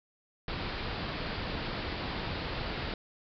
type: low-pass noise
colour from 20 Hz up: pink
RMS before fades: -36 dBFS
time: 0.48-2.94 s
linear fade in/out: 2 ms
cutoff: 4900 Hz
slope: 96 dB/octave
effects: none